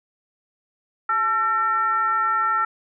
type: tone with frequency modulation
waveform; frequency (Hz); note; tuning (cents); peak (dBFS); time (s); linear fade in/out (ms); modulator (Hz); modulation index
sine; 1347; E6; +37; -18; 1.09-2.65; 5; 478; 0.62
effects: none